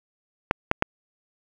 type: clicks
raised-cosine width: 0.5 ms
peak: -3 dBFS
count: 3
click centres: 0.511 / 0.714 / 0.824 s
effects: 7-bit